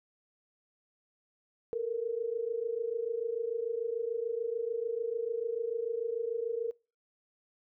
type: tone pair together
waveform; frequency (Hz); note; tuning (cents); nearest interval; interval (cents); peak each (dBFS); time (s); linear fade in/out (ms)
sine; 446.4 / 473.2; A4 / A#4; +25 / +26; minor second; 101; -34 / -33; 1.73-6.71; 0
effects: noise-tail reverb RT60 0.3 s tail -22 dB re dry